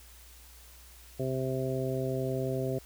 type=harmonic tone; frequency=131.2 Hz; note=C3; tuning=5 cents sharp; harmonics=1 / 2 / 3 / 4 / 5; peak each=-33 / -37 / -34 / -37 / -38 dBFS; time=1.19-2.79 s; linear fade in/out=10 ms; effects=added 60 Hz sine -53 dBFS peak until 2.85 s + white hiss -55 dBFS RMS until 2.85 s